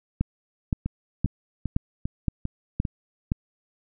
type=two click trains; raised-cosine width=5 ms; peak=-10 / -15 dBFS; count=7 / 6; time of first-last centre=0.21-3.319 / 0.86-2.852 s; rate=1.93 / 2.51 Hz; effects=none